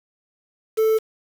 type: tone with quantisation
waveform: triangle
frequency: 440 Hz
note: A4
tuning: in tune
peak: -13 dBFS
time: 0.77-0.99 s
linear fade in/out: 20 ms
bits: 6
effects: none